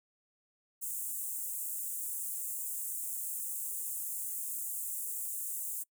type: high-pass noise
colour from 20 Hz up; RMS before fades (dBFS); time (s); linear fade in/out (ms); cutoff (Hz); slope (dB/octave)
pink; -38; 0.81-5.84; 20; 7600; 48
effects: noise-tail reverb RT60 0.1 s tail -25 dB re dry